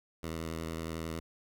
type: tone with vibrato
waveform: 10% pulse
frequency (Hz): 81.4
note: E2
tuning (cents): -21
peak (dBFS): -28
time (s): 0.23-1.2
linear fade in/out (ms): 5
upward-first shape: sine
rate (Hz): 11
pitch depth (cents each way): 25
effects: none